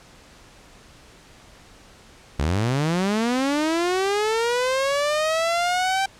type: linear sweep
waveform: sawtooth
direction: up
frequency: 64.8 to 784 Hz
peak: -16 dBFS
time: 2.39-6.06 s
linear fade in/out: 5 ms
effects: pink hiss -49 dBFS RMS until 6.19 s + low-pass 8000 Hz 12 dB/octave